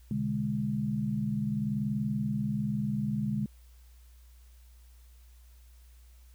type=chord; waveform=sine; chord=G# diminished; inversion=first; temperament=equal with one note detuned; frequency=126.36 / 146.83 / 207.7 Hz; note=B2 / D3 / G#3; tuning=+40 / 0 / 0 cents; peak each=-35 / -34 / -30 dBFS; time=0.11-3.46 s; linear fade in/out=2 ms; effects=added 60 Hz sine -52 dBFS peak until 6.34 s + white hiss -66 dBFS RMS until 6.34 s